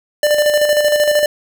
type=tone with tremolo; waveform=square; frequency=594 Hz; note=D5; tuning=20 cents sharp; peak=-10 dBFS; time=0.23-1.26 s; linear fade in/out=2 ms; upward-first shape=square; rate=13 Hz; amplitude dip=45%; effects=none